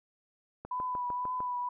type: click train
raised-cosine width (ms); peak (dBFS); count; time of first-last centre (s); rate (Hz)
1; -27; 6; 0.65-1.404; 6.63
type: tone with vibrato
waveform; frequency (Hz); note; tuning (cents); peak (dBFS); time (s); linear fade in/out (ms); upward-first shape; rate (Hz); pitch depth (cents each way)
sine; 993; B5; +9; -31; 0.71-1.69; 5; triangle; 2; 28
effects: none